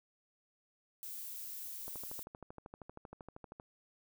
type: noise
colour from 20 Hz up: violet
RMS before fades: -45 dBFS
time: 1.03-2.23 s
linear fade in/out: 0 ms
type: click train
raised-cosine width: 1 ms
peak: -34 dBFS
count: 23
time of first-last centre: 1.88-3.599 s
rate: 12.8 Hz
effects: none